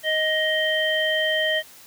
harmonic tone, 625 Hz, D#5, 8 cents sharp, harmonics 1 / 3 / 5, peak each -24 / -23 / -25 dBFS, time 0.03-1.63 s, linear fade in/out 50 ms, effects white hiss -47 dBFS RMS until 1.86 s + high-pass 60 Hz 12 dB/octave

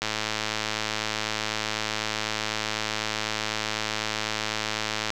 click train, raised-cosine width 0.2 ms, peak -9 dBFS, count 550, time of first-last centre 0.02-5.103 s, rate 108 Hz, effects none

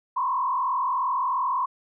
sine tone with frequency modulation, 1034 Hz, C6, 21 cents flat, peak -22 dBFS, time 0.16-1.66 s, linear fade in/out 10 ms, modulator 42.9 Hz, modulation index 1.6, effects none

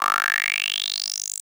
10% pulse tone with high-pass filter sweep, 50.1 Hz, G1, 38 cents sharp, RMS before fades -25 dBFS, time 0-1.41 s, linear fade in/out 20 ms, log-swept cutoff 1100 to 8100 Hz, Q 6.4, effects none

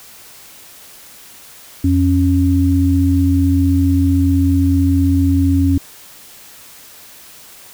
sine tone pair together, 86.5 / 275.1 Hz, F2 / C#4, -16 / -13 cents, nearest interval octave + minor sixth, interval 2003 cents, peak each -13 dBFS, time 1.84-5.78 s, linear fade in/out 5 ms, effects white hiss -40 dBFS RMS until 7.73 s

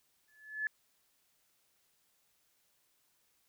sine tone with exponential growth, 1723 Hz, A6, 37 cents flat, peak -29 dBFS, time 0.28-0.67 s, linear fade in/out 1 ms, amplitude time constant 83 ms, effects white hiss -74 dBFS RMS until 3.48 s

